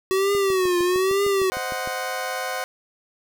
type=tone with vibrato; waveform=square; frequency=376.2 Hz; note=F#4; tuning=29 cents sharp; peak=-19 dBFS; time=0.11-1.5 s; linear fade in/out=0 ms; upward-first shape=triangle; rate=1.1 Hz; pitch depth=130 cents each way
type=click train; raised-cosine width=2 ms; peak=-22 dBFS; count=11; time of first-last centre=0.35-1.874 s; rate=6.56 Hz
type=chord; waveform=20% pulse; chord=C diminished; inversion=none; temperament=equal with one note detuned; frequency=519.9 / 622.3 / 740 Hz; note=C5 / Eb5 / Gb5; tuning=-11 / 0 / 0 cents; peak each=-25 / -29 / -24 dBFS; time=1.52-2.64 s; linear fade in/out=0 ms
effects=none